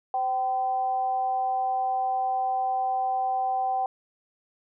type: tone with amplitude modulation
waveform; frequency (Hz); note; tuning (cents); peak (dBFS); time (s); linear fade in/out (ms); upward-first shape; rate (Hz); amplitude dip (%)
sine; 770; G5; -31; -21; 0.14-3.86; 2; sine; 251; 50
effects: none